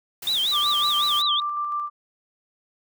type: noise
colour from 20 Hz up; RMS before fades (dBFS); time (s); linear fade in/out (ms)
white; -36; 0.22-1.22; 5
type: tone with vibrato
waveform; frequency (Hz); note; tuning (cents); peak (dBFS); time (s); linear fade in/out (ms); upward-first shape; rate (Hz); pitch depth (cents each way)
sine; 3520; A7; 0; -20; 0.27-1.4; 2; sine; 5.4; 210
type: tone with tremolo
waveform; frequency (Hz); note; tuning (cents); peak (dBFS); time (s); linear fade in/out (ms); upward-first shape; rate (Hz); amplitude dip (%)
sine; 1180; D6; +8; -23; 0.51-1.9; 50; square; 6.6; 25
effects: none